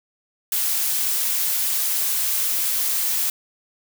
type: noise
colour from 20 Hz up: blue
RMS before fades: -22 dBFS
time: 0.52-3.3 s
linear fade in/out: 2 ms
effects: none